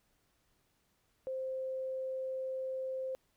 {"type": "tone", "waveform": "sine", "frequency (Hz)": 523.3, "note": "C5", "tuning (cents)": 0, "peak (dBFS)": -35, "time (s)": [1.27, 3.15], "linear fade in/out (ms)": 0, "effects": ["pink hiss -75 dBFS RMS until 3.36 s"]}